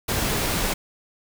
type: noise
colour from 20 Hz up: pink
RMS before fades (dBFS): -24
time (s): 0.08-0.74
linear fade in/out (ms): 10
effects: none